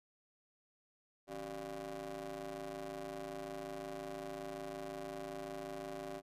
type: ring-modulated tone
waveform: 25% pulse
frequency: 105.5 Hz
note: G#2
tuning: 28 cents sharp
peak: -36 dBFS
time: 1.27-6.22 s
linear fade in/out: 50 ms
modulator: 488 Hz
effects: resampled to 32000 Hz